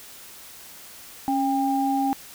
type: tone pair together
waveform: sine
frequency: 274.9 / 798.5 Hz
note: C#4 / G5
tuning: -14 / +32 cents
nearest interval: octave + tritone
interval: 1846 cents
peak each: -23 dBFS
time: 1.28-2.13 s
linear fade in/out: 0 ms
effects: white hiss -44 dBFS RMS until 2.34 s